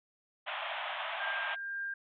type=band-pass noise; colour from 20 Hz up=pink; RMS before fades=-38 dBFS; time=0.46-1.56 s; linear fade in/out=20 ms; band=610 to 3500 Hz; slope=96 dB/octave
type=tone with tremolo; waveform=sine; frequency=1598 Hz; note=G6; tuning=33 cents sharp; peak=-34 dBFS; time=1.2-1.94 s; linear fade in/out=5 ms; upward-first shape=triangle; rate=2 Hz; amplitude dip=35%
effects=none